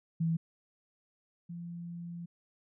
sine tone pair in turn, 164.3 / 171.54 Hz, E3 / F3, -5 / -31 cents, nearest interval minor second, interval 74 cents, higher second, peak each -27 / -39 dBFS, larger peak first, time 0.2-0.37 / 1.49-2.26 s, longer second, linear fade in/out 10 ms, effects none

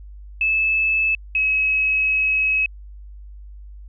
sine tone pair in turn, 2612 / 2563 Hz, E7 / E7, -17 / -49 cents, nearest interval unison, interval 32 cents, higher first, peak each -16 dBFS, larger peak neither, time 0.41-1.15 / 1.35-2.66 s, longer second, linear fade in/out 2 ms, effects added 50 Hz sine -36 dBFS peak until 3.88 s

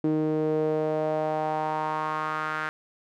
sawtooth tone with band-pass filter sweep, 155 Hz, D#3, 6 cents flat, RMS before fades -27 dBFS, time 0.04-2.69 s, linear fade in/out 0 ms, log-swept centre 340 to 1500 Hz, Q 3.5, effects none

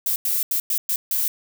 violet noise bursts at uneven times, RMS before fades -22 dBFS, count 6, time 0.06-0.16 / 0.25-0.43 / 0.51-0.6 / 0.7-0.78 / 0.89-0.96 / 1.11-1.28 s, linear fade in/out 2 ms, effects none

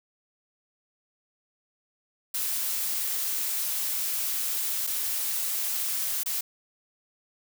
blue noise with dropouts, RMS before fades -29 dBFS, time 2.34-6.41 s, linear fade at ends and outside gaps 5 ms, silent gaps 4.868-4.872 / 6.234-6.259 s, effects none

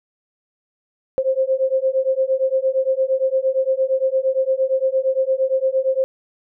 sine beating tone pair, 523.3 / 532 Hz, C5 / C5, 0 / +29 cents, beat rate 8.7 Hz, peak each -19 dBFS, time 1.18-6.04 s, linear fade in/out 0 ms, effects none

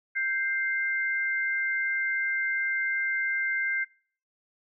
sine tone pair together, 1574.3 / 2093 Hz, G6 / C7, +7 / 0 cents, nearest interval perfect fourth, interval 493 cents, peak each -28 dBFS, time 0.15-3.85 s, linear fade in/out 20 ms, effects noise-tail reverb RT60 0.5 s tail -26 dB re dry

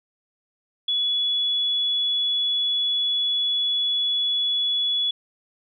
sine tone, 3400 Hz, G#7, 40 cents sharp, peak -20 dBFS, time 0.88-5.11 s, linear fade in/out 5 ms, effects none

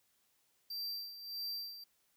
square tone with tremolo, 4699 Hz, D8, in tune, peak -38 dBFS, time 0.7-1.84 s, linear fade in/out 5 ms, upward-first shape sine, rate 1.6 Hz, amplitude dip 70%, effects white hiss -75 dBFS RMS until 2.16 s

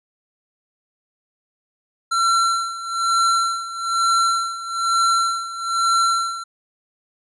square tone with tremolo, 1356 Hz, E6, 49 cents sharp, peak -15 dBFS, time 2.11-6.44 s, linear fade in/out 10 ms, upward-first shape sine, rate 1.1 Hz, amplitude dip 80%, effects resampled to 22050 Hz

